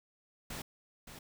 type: noise with echo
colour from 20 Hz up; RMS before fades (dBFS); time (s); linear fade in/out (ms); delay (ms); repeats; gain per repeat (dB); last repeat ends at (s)
pink; -42; 0.5-0.62; 5; 570; 1; -8; 1.19
effects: none